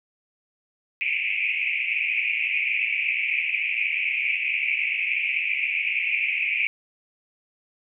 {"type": "band-pass noise", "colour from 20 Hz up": "white", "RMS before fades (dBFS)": -25, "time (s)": [1.01, 6.67], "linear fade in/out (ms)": 0, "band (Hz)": [2200, 2600], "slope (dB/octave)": 96, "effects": []}